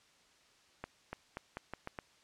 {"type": "accelerating click train", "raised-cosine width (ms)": 0.5, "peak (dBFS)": -25, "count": 7, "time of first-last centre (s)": [0.84, 1.988], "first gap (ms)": 290, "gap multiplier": 0.83, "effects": ["white hiss -66 dBFS RMS until 2.23 s", "low-pass 6000 Hz 12 dB/octave"]}